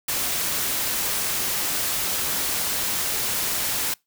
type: noise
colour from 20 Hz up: white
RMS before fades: -25 dBFS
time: 0.08-3.94 s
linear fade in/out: 5 ms
effects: noise-tail reverb RT60 0.2 s tail -25 dB re dry